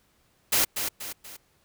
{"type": "noise with echo", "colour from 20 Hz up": "white", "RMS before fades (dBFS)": -22, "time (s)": [0.52, 0.65], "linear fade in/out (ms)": 10, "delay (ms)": 240, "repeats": 3, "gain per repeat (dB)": -7, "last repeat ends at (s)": 1.37, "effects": ["pink hiss -66 dBFS RMS until 1.64 s"]}